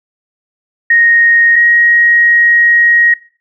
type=tone pair in turn; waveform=sine; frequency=1864.7 / 1885.3 Hz; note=A#6 / A#6; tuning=0 / +19 cents; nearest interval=unison; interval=19 cents; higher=second; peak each=-5 dBFS; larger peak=neither; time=0.9-1.56 / 1.56-3.14 s; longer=second; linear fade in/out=5 ms; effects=noise-tail reverb RT60 0.4 s tail -20 dB re dry